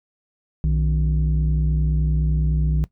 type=tone pair together; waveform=sine; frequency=61.74 / 155.47 Hz; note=B1 / D#3; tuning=0 / -1 cents; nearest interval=octave + major third; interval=1599 cents; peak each=-17 / -19 dBFS; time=0.64-2.84 s; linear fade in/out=0 ms; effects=noise-tail reverb RT60 0.1 s tail -19 dB re dry + tanh soft clip ceiling -13 dBFS